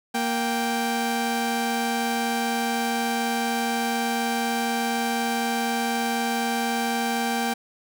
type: tone pair together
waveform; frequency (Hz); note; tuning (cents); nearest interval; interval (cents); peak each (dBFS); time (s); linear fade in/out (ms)
sawtooth; 233.3 / 784; A#3 / G5; +2 / 0; octave + major sixth; 2098; -22; 0.14-7.54; 10
effects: none